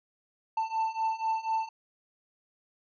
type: beating tone pair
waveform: triangle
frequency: 887 / 891.1 Hz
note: A5 / A5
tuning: +14 / +22 cents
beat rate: 4.1 Hz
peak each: -30 / -28 dBFS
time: 0.57-1.69 s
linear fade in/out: 5 ms
effects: resampled to 16000 Hz